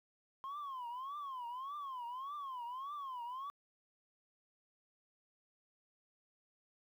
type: tone with vibrato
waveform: sine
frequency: 1056 Hz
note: C6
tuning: 16 cents sharp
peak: -39 dBFS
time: 0.44-3.5 s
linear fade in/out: 0 ms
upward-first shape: triangle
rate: 1.7 Hz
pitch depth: 220 cents each way
effects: tanh soft clip ceiling -40 dBFS + 12-bit